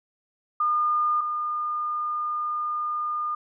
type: tone pair in turn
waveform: sine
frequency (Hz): 1214 / 1214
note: D#6 / D#6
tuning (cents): -43 / -43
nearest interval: unison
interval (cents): 0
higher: neither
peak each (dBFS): -20 / -25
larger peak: first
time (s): 0.6-1.21 / 1.21-3.35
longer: second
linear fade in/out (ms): 5
effects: none